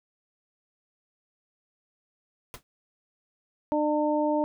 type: noise with exponential decay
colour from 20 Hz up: pink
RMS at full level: -36 dBFS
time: 2.54-2.63 s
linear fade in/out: 0 ms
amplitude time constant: 18 ms
type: harmonic tone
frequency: 300 Hz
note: D4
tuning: 37 cents sharp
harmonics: 1 / 2 / 3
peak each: -26 / -26 / -29 dBFS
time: 3.72-4.44 s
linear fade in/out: 0 ms
effects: none